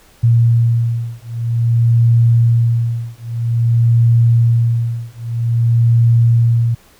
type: beating tone pair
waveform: sine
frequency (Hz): 116.54 / 117.05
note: A#2 / A#2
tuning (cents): 0 / +8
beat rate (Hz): 0.51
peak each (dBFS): -13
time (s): 0.23-6.75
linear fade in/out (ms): 10
effects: pink hiss -48 dBFS RMS until 6.99 s